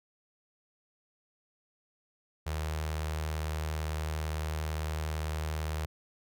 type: tone with notch filter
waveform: sawtooth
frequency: 77.78 Hz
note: D#2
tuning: in tune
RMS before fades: -34 dBFS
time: 2.46-5.86 s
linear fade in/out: 10 ms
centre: 250 Hz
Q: 0.88
effects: none